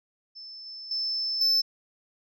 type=tone with level steps; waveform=sine; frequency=5274 Hz; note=E8; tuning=in tune; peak=-40 / -38 / -26 / -17 dBFS; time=0.35-1.62 s; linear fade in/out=20 ms; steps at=0.66 / 0.91 / 1.41 s; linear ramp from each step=2 ms; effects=tanh soft clip ceiling -19 dBFS